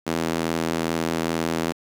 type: tone with high-pass filter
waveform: sawtooth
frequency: 82.3 Hz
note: E2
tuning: 2 cents flat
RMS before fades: -25 dBFS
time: 0.06-1.73 s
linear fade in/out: 20 ms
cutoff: 260 Hz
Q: 1.2
effects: low-pass 12000 Hz 12 dB/octave + 7-bit